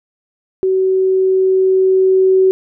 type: tone with level ramp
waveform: sine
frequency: 377.8 Hz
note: F#4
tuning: 36 cents sharp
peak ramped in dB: -11 to -7 dBFS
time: 0.63-2.51 s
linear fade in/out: 0 ms
effects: none